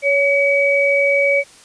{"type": "tone pair together", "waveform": "sine", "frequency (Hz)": [560.6, 2273], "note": ["C#5", "C#7"], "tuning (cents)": [19, 43], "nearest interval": "2 octaves", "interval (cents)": 2424, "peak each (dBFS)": -15, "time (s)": [0.02, 1.44], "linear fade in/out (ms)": 50, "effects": ["white hiss -45 dBFS RMS until 1.64 s", "resampled to 22050 Hz"]}